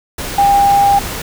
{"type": "tone in noise", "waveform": "sine", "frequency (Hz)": 801, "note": "G5", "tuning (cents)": 37, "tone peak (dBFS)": -7, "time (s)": [0.38, 0.99], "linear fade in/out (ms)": 5, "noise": "pink", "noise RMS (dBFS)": -23, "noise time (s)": [0.18, 1.22], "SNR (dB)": 13, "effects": []}